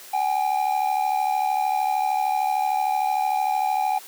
triangle ring-modulated tone, 796 Hz, G5, 26 cents sharp, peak -15 dBFS, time 0.13-3.99 s, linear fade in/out 10 ms, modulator 36.6 Hz, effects white hiss -43 dBFS RMS until 4.07 s + high-pass 300 Hz 12 dB/octave

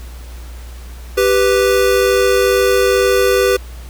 square tone pair together, 392 / 494.2 Hz, G4 / B4, 0 / +1 cents, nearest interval major third, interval 401 cents, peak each -14 dBFS, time 1.17-3.57 s, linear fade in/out 10 ms, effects added 60 Hz sine -29 dBFS peak until 3.89 s + pink hiss -41 dBFS RMS until 3.89 s

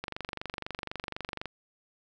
click train, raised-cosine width 0.3 ms, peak -19 dBFS, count 35, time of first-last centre 0.04-1.457 s, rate 24 Hz, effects none

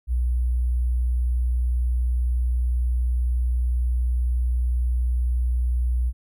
sine tone with sample-and-hold, 61 Hz, B1, 21 cents flat, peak -19 dBFS, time 0.07-6.13 s, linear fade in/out 50 ms, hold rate 11025 Hz, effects none

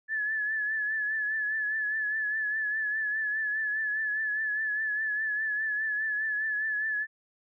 sine tone with vibrato, 1727 Hz, A6, 33 cents flat, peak -27 dBFS, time 0.08-7.07 s, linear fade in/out 50 ms, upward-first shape triangle, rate 4.9 Hz, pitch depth 54 cents each way, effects none

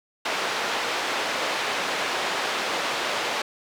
pink band-pass noise, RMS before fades -27 dBFS, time 0.25-3.42 s, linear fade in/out 5 ms, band 530 to 4200 Hz, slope 12 dB/octave, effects none

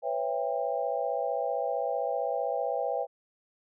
sine chord, C# half-diminished seventh, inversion third, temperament just, 498.9 / 554.4 / 665.2 / 798.3 Hz, B4 / C#5 / E5 / G5, +17 / 0 / +16 / +31 cents, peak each -33 dBFS, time 0.02-3.07 s, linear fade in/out 50 ms, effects none

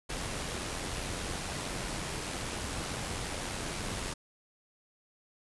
pink noise with amplitude modulation, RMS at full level -35 dBFS, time 0.09-4.14 s, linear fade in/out 10 ms, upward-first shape sine, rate 91 Hz, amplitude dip 35%, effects resampled to 24000 Hz

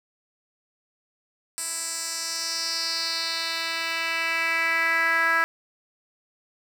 10% pulse tone with band-pass filter sweep, 329.6 Hz, E4, in tune, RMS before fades -26 dBFS, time 1.58-5.44 s, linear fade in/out 0 ms, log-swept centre 8500 to 1600 Hz, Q 3, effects 7-bit

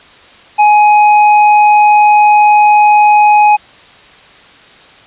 sine tone with hard clipping, 838 Hz, G#5, 15 cents sharp, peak -5 dBFS, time 0.58-3.57 s, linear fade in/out 20 ms, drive 7 dB, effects white hiss -39 dBFS RMS until 5.06 s + resampled to 8000 Hz

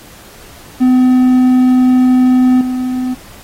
triangle tone with level steps, 253.8 Hz, B3, 47 cents sharp, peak -4 / -12 dBFS, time 0.8-3.15 s, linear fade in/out 20 ms, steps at 2.61 s, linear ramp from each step 2 ms, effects pink hiss -38 dBFS RMS until 3.43 s + AAC 48 kbps

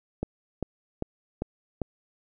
click train, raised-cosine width 2 ms, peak -15 dBFS, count 5, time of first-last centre 0.23-1.817 s, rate 2.52 Hz, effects none

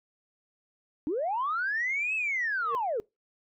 sine linear two-way sweep, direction up then down, 273.8 to 2637 to 401.2 Hz, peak -26 dBFS, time 1.07-3 s, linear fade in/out 0 ms, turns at 2.15 s
sine tone with exponential growth, 466.2 Hz, A#4, in tune, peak -26 dBFS, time 2.58-2.75 s, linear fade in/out 0 ms, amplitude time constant 36 ms
effects noise-tail reverb RT60 0.2 s tail -23 dB re dry + tanh soft clip ceiling -22 dBFS

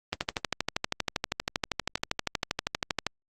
click train, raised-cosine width 0.2 ms, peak -9 dBFS, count 38, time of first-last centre 0.13-3.067 s, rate 12.6 Hz, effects Opus 24 kbps

